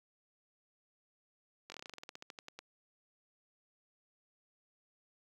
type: slowing click train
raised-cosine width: 0.2 ms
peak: -29 dBFS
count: 18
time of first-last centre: 1.7-2.59 s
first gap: 20 ms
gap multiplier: 1.11
effects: high-pass 200 Hz 12 dB/octave + 10-bit